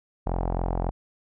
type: tone with low-pass filter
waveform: sawtooth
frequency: 43.65 Hz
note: F1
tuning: in tune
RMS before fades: -27 dBFS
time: 0.26-0.91 s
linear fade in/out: 10 ms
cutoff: 800 Hz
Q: 3.1
effects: none